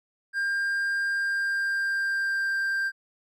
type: tone with pitch glide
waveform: triangle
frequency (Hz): 1600 to 1582.5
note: G6 to G6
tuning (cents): +35 to +16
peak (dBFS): -22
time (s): 0.33-2.92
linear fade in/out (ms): 50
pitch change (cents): -19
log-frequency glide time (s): 1.09-2.58
effects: MP3 96 kbps